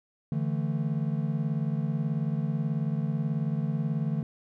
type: chord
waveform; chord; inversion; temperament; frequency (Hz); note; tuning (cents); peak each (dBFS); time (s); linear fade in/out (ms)
triangle; D suspended second; none; just; 146.83 / 165.19 / 220.2; D3 / E3 / A3; 0 / +4 / +2; -27 / -29 / -31; 0.32-4.23; 2
effects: none